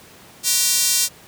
square tone with high-pass filter, 212.5 Hz, G#3, 40 cents sharp, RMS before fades -18 dBFS, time 0.43-1.09 s, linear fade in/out 50 ms, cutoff 5800 Hz, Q 1.1, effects pink hiss -45 dBFS RMS until 1.27 s + high-pass 100 Hz 12 dB/octave

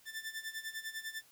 sawtooth tone with tremolo, 1771 Hz, A6, 11 cents sharp, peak -34 dBFS, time 0.05-1.23 s, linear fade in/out 50 ms, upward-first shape sine, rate 10 Hz, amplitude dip 80%, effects white hiss -64 dBFS RMS until 1.31 s

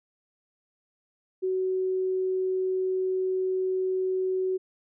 sine tone, 374.2 Hz, F#4, 20 cents sharp, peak -24 dBFS, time 1.42-4.58 s, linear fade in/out 20 ms, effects none

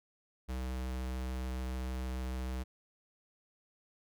square tone, 63.8 Hz, C2, 43 cents flat, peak -36 dBFS, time 0.48-2.64 s, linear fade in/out 20 ms, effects none

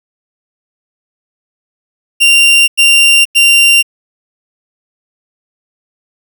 40% pulse tone bursts, 2775 Hz, F7, 12 cents flat, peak -3 dBFS, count 3, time 2.2-3.828 s, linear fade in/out 20 ms, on 480 ms, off 94 ms, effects none

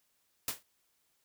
white noise with exponential decay, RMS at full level -30 dBFS, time 0.48-0.63 s, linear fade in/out 2 ms, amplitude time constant 31 ms, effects white hiss -75 dBFS RMS until 1.24 s

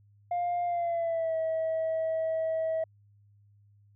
sine tone with pitch glide, 703 to 644.7 Hz, F5 to E5, +11 to -39 cents, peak -25 dBFS, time 0.31-2.84 s, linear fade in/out 5 ms, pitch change -150 cents, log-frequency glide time 0.65-1.36 s, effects tanh soft clip ceiling -25 dBFS + added 102 Hz sine -58 dBFS peak until 3.95 s

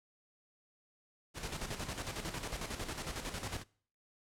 pink noise with tremolo, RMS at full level -39 dBFS, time 1.34-3.64 s, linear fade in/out 50 ms, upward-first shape square, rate 11 Hz, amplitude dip 55%, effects noise-tail reverb RT60 0.5 s tail -23 dB re dry + low-pass 10000 Hz 12 dB/octave

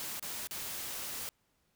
white noise with dropouts, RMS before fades -40 dBFS, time 0-1.29 s, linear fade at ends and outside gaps 0 ms, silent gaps 0.196-0.226 / 0.471-0.51 s, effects pink hiss -75 dBFS RMS until 1.75 s

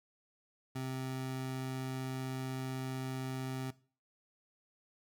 25% pulse tone, 130.81 Hz, C3, in tune, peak -33 dBFS, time 0.75-3.71 s, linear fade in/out 10 ms, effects noise-tail reverb RT60 0.4 s tail -19 dB re dry

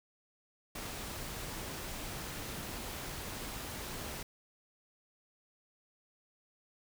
pink noise, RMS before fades -42 dBFS, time 0.75-4.23 s, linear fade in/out 5 ms, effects none

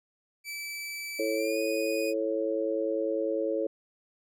sawtooth tone with pitch glide, 2313 to 2479 Hz, D7 to D#7, -27 to -7 cents, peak -32 dBFS, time 0.44-2.14 s, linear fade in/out 50 ms, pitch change +120 cents, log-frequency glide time 1.35-1.58 s
sine chord, A major, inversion second, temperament just, 330 / 440 / 550 Hz, E4 / A4 / C#5, +2 / 0 / -14 cents, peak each -32 / -31 / -30 dBFS, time 1.19-3.67 s, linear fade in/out 5 ms
effects none

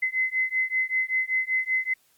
sine beating tone pair, 2043 / 2048.2 Hz, C7 / C7, -42 / -37 cents, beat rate 5.2 Hz, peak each -26 / -26 dBFS, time 0.02-1.94 s, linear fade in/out 10 ms, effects white hiss -64 dBFS RMS until 2.17 s + Opus 32 kbps

